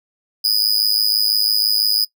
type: tone with amplitude modulation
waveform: 45% pulse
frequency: 4978 Hz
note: D#8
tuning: in tune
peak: -9 dBFS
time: 0.44-2.05 s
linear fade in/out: 10 ms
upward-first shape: sine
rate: 106 Hz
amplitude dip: 95%
effects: noise-tail reverb RT60 0.1 s tail -22 dB re dry